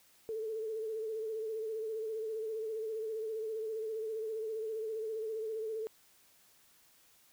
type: tone with vibrato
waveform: sine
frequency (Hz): 440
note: A4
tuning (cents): 0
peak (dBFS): -35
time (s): 0.29-5.87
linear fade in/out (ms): 0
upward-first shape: sine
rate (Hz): 15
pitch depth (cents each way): 44
effects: white hiss -65 dBFS RMS until 7.32 s